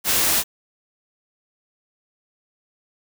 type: noise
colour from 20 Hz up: white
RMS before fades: -19 dBFS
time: 0.04-0.44 s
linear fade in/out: 50 ms
effects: none